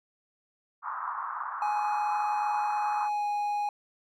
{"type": "band-pass noise", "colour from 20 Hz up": "white", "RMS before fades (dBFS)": -35, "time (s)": [0.82, 3.1], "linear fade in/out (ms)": 50, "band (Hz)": [920, 1300], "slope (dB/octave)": 48}
{"type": "tone with pitch glide", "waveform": "triangle", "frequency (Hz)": [837, 827.4], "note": ["G#5", "G#5"], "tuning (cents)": [13, -7], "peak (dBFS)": -25, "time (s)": [1.62, 3.69], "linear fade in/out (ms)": 2, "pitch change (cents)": -20, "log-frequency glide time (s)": [3.06, 3.26]}
{"effects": []}